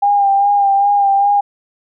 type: tone with vibrato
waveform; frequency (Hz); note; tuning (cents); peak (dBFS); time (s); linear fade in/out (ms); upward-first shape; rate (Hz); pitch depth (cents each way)
sine; 802; G5; +39; -9; 0.02-1.41; 10; sine; 2.5; 30
effects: none